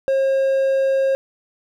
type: tone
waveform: triangle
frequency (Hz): 538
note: C5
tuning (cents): +48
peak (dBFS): -13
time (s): 0.08-1.15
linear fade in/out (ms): 0
effects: none